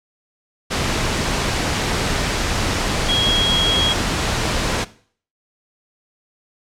sine tone in noise, 3290 Hz, G#7, 17 cents flat, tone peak -16 dBFS, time 3.08-3.94 s, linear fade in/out 20 ms, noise pink, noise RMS -20 dBFS, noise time 0.7-4.85 s, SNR +1 dB, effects noise-tail reverb RT60 0.5 s tail -18 dB re dry + low-pass 7000 Hz 12 dB/octave

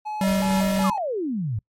triangle tone with vibrato, 728 Hz, F#5, 28 cents flat, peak -25 dBFS, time 0.05-0.99 s, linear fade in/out 20 ms, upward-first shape square, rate 2.7 Hz, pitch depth 270 cents each way
square tone with tremolo, 192.3 Hz, G3, 33 cents flat, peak -19 dBFS, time 0.21-0.9 s, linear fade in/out 2 ms, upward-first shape triangle, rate 3.4 Hz, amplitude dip 30%
pink noise, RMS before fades -34 dBFS, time 0.27-0.84 s, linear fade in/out 5 ms
sine exponential sweep, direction down, 1254 to 98.1 Hz, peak -23 dBFS, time 0.84-1.59 s, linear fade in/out 5 ms
effects noise-tail reverb RT60 0.1 s tail -26 dB re dry + MP3 64 kbps

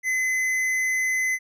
sine tone with tanh clipping, 2035 Hz, C7, 49 cents flat, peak -23 dBFS, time 0.03-1.39 s, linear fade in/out 50 ms, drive 12 dB, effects none

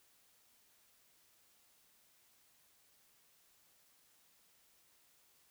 silence, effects white hiss -70 dBFS RMS until 5.5 s

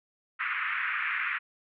white band-pass noise, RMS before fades -31 dBFS, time 0.39-1.39 s, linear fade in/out 20 ms, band 1200 to 2400 Hz, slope 48 dB/octave, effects none

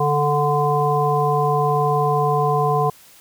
harmonic tone, 146.83 Hz, D3, in tune, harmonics 1 / 3 / 5 / 7, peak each -21 / -21 / -21 / -21 dBFS, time 0-2.9 s, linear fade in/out 5 ms, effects white hiss -48 dBFS RMS until 3.2 s

